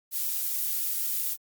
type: noise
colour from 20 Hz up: violet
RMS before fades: -29 dBFS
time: 0.11-1.37 s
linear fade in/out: 50 ms
effects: Opus 48 kbps